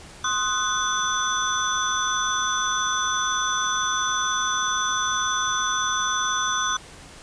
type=tone cluster; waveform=sine; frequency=1053 / 1252 / 1494 / 3459 / 6000 Hz; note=C6 / D#6 / F#6 / A7 / F#8; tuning=+11 / +10 / +16 / -30 / +23 cents; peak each=-28 dBFS; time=0.24-6.77 s; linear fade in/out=5 ms; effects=pink hiss -44 dBFS RMS until 7.22 s + resampled to 22050 Hz